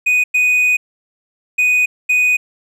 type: tone bursts at uneven times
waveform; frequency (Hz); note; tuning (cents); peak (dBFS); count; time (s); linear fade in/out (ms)
triangle; 2487; D#7; -1; -9; 4; 0.06-0.24 / 0.34-0.77 / 1.58-1.86 / 2.09-2.37; 10
effects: none